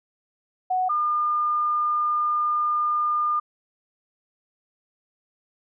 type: tone pair in turn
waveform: sine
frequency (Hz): 740 / 1208.5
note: F#5 / D6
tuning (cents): 0 / +49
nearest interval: minor sixth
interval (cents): 849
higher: second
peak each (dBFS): -20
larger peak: neither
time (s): 0.7-0.89 / 0.89-3.4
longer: second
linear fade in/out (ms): 10
effects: none